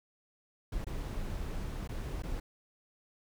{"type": "noise with dropouts", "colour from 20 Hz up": "brown", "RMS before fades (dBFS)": -37, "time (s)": [0.72, 2.4], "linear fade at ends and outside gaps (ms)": 5, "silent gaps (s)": [[0.845, 0.867], [1.876, 1.89], [2.223, 2.234]], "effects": []}